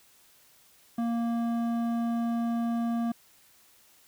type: tone with hard clipping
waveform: sine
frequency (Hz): 233.1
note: A#3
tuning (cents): 0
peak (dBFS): -28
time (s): 0.98-3.12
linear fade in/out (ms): 5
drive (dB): 10
effects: white hiss -60 dBFS RMS until 4.07 s